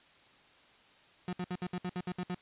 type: tone bursts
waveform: 35% pulse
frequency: 180 Hz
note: F#3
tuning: 47 cents flat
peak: -32 dBFS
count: 10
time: 1.28-2.347 s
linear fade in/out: 2 ms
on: 50 ms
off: 63 ms
effects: white hiss -61 dBFS RMS until 2.41 s + resampled to 8000 Hz